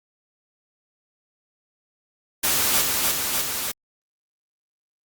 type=noise with echo; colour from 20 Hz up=white; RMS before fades=-21 dBFS; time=2.43-2.82 s; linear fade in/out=10 ms; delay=300 ms; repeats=3; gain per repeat=-2 dB; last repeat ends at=3.72 s; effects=Opus 48 kbps